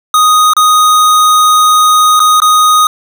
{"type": "tone with dropouts", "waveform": "square", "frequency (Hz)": 1244.5, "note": "D#6", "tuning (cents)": 0, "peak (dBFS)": -5, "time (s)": [0.14, 2.87], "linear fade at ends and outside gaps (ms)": 2, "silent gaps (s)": [[0.535, 0.566], [2.195, 2.201], [2.402, 2.419]], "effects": []}